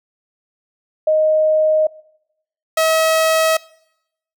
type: tone pair in turn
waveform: sine / sawtooth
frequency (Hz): 622.3 / 641.3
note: D#5 / E5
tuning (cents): 0 / -48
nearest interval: minor second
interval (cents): 52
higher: second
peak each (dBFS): -11 / -9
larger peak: second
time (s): 1.07-1.87 / 2.77-3.57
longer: neither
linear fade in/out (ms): 5
effects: noise-tail reverb RT60 0.8 s tail -22 dB re dry